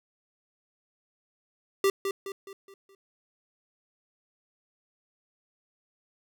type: tone with echo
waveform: square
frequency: 392 Hz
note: G4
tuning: in tune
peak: -21 dBFS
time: 1.84-1.9 s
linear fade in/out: 2 ms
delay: 210 ms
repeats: 5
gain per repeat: -7 dB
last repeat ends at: 2.95 s
effects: none